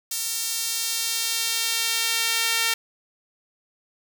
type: tone with high-pass filter sweep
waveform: sawtooth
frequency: 456.2 Hz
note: A#4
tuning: 37 cents flat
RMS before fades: -25 dBFS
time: 0.11-2.74 s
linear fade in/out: 5 ms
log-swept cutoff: 6400 to 2200 Hz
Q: 0.88
effects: none